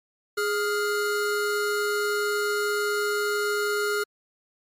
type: tone pair together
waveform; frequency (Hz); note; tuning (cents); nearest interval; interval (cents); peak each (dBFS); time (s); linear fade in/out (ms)
square; 415.3 / 1406.2; G#4 / F6; 0 / +11; octave + major sixth; 2111; -26 / -28; 0.37-4.04; 10
effects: MP3 64 kbps